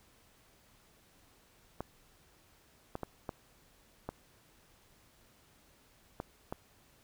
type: clicks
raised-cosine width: 1 ms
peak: -23 dBFS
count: 7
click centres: 1.806 / 2.954 / 3.033 / 3.292 / 4.09 / 6.201 / 6.525 s
effects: pink hiss -65 dBFS RMS until 7.03 s